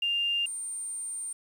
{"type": "tone pair in turn", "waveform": "sine", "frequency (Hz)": [2800, 8889], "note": ["F7", "C#9"], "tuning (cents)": [4, 4], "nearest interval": "octave + minor sixth", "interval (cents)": 2000, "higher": "second", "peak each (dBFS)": [-25, -33], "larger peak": "first", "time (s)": [[0.02, 0.46], [0.46, 1.33]], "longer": "second", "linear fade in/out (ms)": 5, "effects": ["9-bit"]}